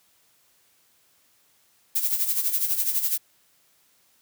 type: noise with tremolo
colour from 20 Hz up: violet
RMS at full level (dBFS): -22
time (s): 1.95-3.18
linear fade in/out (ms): 10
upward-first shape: sine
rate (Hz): 12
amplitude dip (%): 65
effects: white hiss -63 dBFS RMS until 4.21 s + high-pass 60 Hz 12 dB/octave